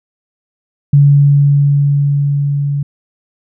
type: tone with level ramp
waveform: sine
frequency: 142.5 Hz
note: C#3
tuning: 48 cents sharp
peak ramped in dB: -3 to -13 dBFS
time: 0.93-2.83 s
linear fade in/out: 5 ms
effects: none